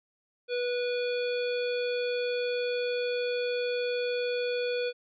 harmonic tone, 489.7 Hz, B4, 15 cents flat, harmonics 1 / 3 / 5 / 7 / 9, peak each -28 / -40 / -38 / -42 / -43 dBFS, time 0.48-4.93 s, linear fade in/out 50 ms, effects none

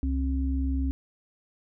sine tone pair together, 66.97 / 267.9 Hz, C2 / C4, +41 / +41 cents, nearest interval 2 octaves, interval 2400 cents, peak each -25 / -30 dBFS, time 0.03-0.91 s, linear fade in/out 0 ms, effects none

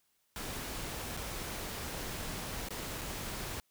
pink noise with dropouts, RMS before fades -40 dBFS, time 0.36-3.6 s, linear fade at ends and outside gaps 0 ms, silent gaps 1.167-1.173 / 2.686-2.706 / 3.012-3.016 s, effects white hiss -75 dBFS RMS until 3.7 s

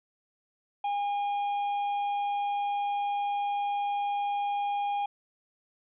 harmonic tone, 813 Hz, G#5, 37 cents flat, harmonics 1 / 3 / 4, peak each -27 / -45 / -48 dBFS, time 0.84-5.06 s, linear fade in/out 5 ms, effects none

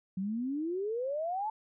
sine exponential sweep, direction up, 182.9 to 890 Hz, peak -31 dBFS, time 0.17-1.5 s, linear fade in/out 5 ms, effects none

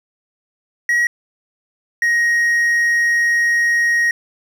triangle tone pair in turn, 1906 / 1879.8 Hz, A#6 / A#6, +38 / +14 cents, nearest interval unison, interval 24 cents, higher first, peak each -11 dBFS, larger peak neither, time 0.89-1.07 / 2.02-4.11 s, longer second, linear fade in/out 2 ms, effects none

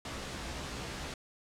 pink noise with comb filter, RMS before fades -40 dBFS, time 0.05-1.14 s, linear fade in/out 2 ms, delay 15 ms, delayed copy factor +0.65, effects low-pass 7000 Hz 12 dB/octave

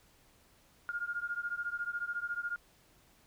sine beating tone pair, 1411 / 1425 Hz, F6 / F6, +17 / +34 cents, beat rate 14 Hz, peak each -37 / -38 dBFS, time 0.89-2.56 s, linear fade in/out 0 ms, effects pink hiss -65 dBFS RMS until 3.26 s

